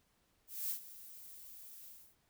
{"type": "noise with ADSR envelope", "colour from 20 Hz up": "violet", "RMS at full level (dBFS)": -37, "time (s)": [0.47, 2.16], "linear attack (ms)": 230, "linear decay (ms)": 93, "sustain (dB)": -16, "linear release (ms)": 280, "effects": ["pink hiss -75 dBFS RMS until 2.29 s"]}